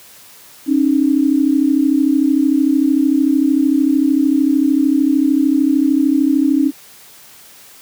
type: tone pair together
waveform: sine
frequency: 272.3 / 305.6 Hz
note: C#4 / D#4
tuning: -31 / -31 cents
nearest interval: major second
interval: 200 cents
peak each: -13 / -14 dBFS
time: 0.66-6.72 s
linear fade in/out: 50 ms
effects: white hiss -42 dBFS RMS until 7.81 s + high-pass 80 Hz 12 dB/octave